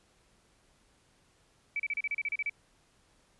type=tone bursts; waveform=sine; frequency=2300 Hz; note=D7; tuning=37 cents flat; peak=-29 dBFS; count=11; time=1.76-2.496 s; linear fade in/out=2 ms; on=36 ms; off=34 ms; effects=pink hiss -67 dBFS RMS until 3.39 s + resampled to 24000 Hz